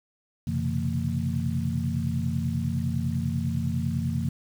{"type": "tone cluster", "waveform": "sine", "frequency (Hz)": [90.6, 128.6, 138.6, 169.8, 227.2], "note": ["F#2", "C3", "C#3", "F3", "A#3"], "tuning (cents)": [-36, -30, 0, -48, -44], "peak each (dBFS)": -31, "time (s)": [0.47, 4.29], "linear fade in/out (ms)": 5, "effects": ["8-bit"]}